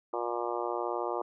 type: harmonic tone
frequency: 119.1 Hz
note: A#2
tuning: 38 cents sharp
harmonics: 3 / 4 / 5 / 6 / 7 / 8 / 9 / 10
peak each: -36 / -37 / -38 / -39 / -39 / -40 / -41 / -41 dBFS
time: 0.13-1.22 s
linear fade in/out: 5 ms
effects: none